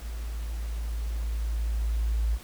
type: tone with level ramp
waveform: sine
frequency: 55.6 Hz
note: A1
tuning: 19 cents sharp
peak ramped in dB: -32 to -22 dBFS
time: 0-2.39 s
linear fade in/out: 50 ms
effects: pink hiss -48 dBFS RMS until 2.43 s